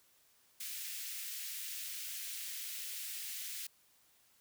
white high-pass noise, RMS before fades -43 dBFS, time 0.6-3.67 s, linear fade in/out 5 ms, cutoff 1900 Hz, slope 24 dB/octave, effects white hiss -69 dBFS RMS until 4.4 s

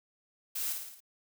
blue noise with echo, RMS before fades -35 dBFS, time 0.55-0.73 s, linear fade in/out 10 ms, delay 55 ms, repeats 5, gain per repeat -4 dB, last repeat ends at 1.005 s, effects none

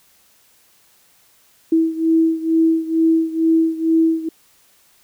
sine beating tone pair, 324.3 / 326.5 Hz, E4 / E4, -28 / -17 cents, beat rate 2.2 Hz, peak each -15 / -18 dBFS, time 1.72-4.29 s, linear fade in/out 5 ms, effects white hiss -55 dBFS RMS until 5.03 s

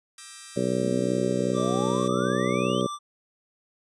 5% pulse chord, E half-diminished seventh, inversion third, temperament just, 1186.7 / 1318.5 / 1582.2 / 1898.7 Hz, D6 / E6 / G6 / Bb6, +18 / 0 / +16 / +31 cents, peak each -36 dBFS, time 0.18-2.08 s, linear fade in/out 2 ms
harmonic tone, 62.6 Hz, B1, 24 cents sharp, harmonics 2 / 3 / 4 / 5 / 6 / 7 / 8 / 9, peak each -33 / -29 / -30 / -34 / -30 / -31 / -34 / -30 dBFS, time 0.56-2.87 s, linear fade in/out 10 ms
sine exponential sweep, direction up, 208 to 3249 Hz, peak -34 dBFS, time 0.82-2.81 s, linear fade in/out 0 ms
square tone, 1174.7 Hz, D6, in tune, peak -32 dBFS, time 1.53-2.99 s, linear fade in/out 50 ms
effects resampled to 22050 Hz

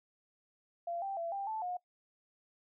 sine tone with pitch steps, 686 / 784 / 674 / 792 / 876 / 719 Hz, F5 / G5 / E5 / G5 / A5 / F#5, -31 / 0 / +38 / +18 / -8 / -50 cents, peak -35 dBFS, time 0.87-1.77 s, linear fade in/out 5 ms, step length 150 ms, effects noise-tail reverb RT60 0.1 s tail -21 dB re dry

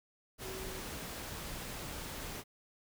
sine tone in noise, 377.9 Hz, F#4, 37 cents sharp, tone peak -46 dBFS, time 0.4-0.81 s, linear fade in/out 50 ms, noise pink, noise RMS -43 dBFS, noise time 0.38-2.44 s, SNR -6 dB, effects none

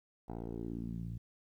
10% pulse tone with low-pass filter sweep, 57.4 Hz, A#1, 26 cents flat, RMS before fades -41 dBFS, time 0.28-1.18 s, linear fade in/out 10 ms, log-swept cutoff 760 to 120 Hz, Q 2.4, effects 12-bit

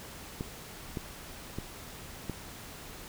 clicks, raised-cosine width 3 ms, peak -21 dBFS, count 4, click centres 0.409 / 0.972 / 1.586 / 2.297 s, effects pink hiss -46 dBFS RMS until 3.08 s

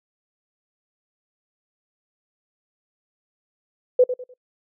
sine tone with echo, 502 Hz, B4, 28 cents sharp, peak -10 dBFS, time 3.99-4.04 s, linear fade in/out 5 ms, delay 100 ms, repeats 3, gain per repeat -11 dB, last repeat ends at 4.34 s, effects noise-tail reverb RT60 0.1 s tail -25 dB re dry

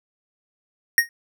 square tone with exponential decay, 1864.7 Hz, A#6, in tune, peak -9 dBFS, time 0.98-1.09 s, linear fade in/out 1 ms, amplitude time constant 22 ms, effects none

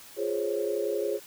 sine chord, Db major seventh, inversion first, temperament equal, 349.2 / 415.3 / 523.3 / 554.4 Hz, F4 / Ab4 / C5 / Db5, 0 / 0 / 0 / 0 cents, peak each -34 / -29 / -34 / -33 dBFS, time 0.16-1.2 s, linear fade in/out 50 ms, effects white hiss -49 dBFS RMS until 1.26 s

